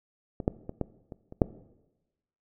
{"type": "clicks", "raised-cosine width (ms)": 2, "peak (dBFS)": [-20, -10, -22, -15, -26, -29, -6], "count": 7, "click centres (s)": [0.402, 0.479, 0.694, 0.813, 1.122, 1.324, 1.418], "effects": ["noise-tail reverb RT60 1.0 s tail -18 dB re dry"]}